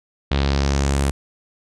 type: tone with low-pass filter sweep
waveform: sawtooth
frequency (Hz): 69.4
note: C#2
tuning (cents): +3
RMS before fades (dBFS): -19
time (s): 0.31-1.11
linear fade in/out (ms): 5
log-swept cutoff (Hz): 3600 to 9900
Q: 2.5
effects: none